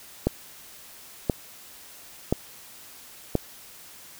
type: click train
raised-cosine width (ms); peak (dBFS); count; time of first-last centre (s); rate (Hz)
2; -7; 4; 0.27-3.353; 0.973
effects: white hiss -47 dBFS RMS until 4.19 s